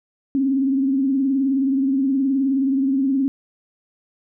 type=tone with vibrato; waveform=sine; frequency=270 Hz; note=C#4; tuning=45 cents flat; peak=-16 dBFS; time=0.35-3.28 s; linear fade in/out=0 ms; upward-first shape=triangle; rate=19 Hz; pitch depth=84 cents each way; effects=none